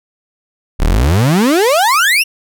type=exponential sweep; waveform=35% pulse; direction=up; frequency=30.87 to 2879 Hz; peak=-7 dBFS; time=0.79-2.24 s; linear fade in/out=20 ms; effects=none